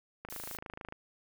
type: click train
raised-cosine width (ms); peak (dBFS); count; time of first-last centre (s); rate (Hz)
0.5; -27; 19; 0.25-0.924; 26.7
type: noise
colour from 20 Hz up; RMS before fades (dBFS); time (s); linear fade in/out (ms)
blue; -44; 0.3-0.57; 0
effects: none